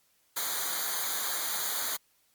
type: noise with comb filter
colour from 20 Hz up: white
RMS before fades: -32 dBFS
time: 0.36-1.97 s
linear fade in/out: 10 ms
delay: 0.37 ms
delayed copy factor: -0.85
effects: white hiss -69 dBFS RMS until 2.34 s + Opus 48 kbps